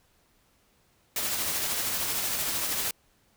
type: noise with tremolo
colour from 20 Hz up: white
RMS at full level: -28 dBFS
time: 1.16-2.91 s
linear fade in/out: 2 ms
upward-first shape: triangle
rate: 13 Hz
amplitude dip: 35%
effects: pink hiss -66 dBFS RMS until 3.36 s